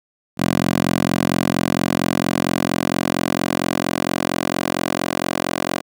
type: tone with high-pass filter sweep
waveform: 10% pulse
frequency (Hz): 44.35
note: F1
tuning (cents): +27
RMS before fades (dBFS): -20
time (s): 0.37-5.82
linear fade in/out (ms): 50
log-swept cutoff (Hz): 190 to 380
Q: 1.1
effects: none